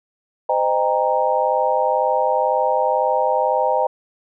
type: tone cluster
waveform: sine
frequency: 514 / 616 / 800 / 932 Hz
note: C5 / D#5 / G5 / A#5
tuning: -31 / -17 / +35 / -1 cents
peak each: -21 dBFS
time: 0.49-3.87 s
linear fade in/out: 5 ms
effects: none